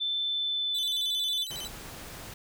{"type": "tone with pitch glide", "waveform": "sine", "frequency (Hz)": [3534, 3497], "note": ["A7", "A7"], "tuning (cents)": [7, -11], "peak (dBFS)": -27, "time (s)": [0, 1.45], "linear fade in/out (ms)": 20, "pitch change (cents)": -18, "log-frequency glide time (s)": [0.2, 1.07]}
{"type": "tone with vibrato", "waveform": "sawtooth", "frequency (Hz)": 3475, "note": "A7", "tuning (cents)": -22, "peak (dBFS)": -33, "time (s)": [0.74, 1.68], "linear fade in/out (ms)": 10, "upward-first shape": "square", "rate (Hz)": 11, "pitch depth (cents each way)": 220}
{"type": "noise", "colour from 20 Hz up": "pink", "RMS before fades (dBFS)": -43, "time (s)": [1.5, 2.34], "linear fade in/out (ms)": 5}
{"effects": []}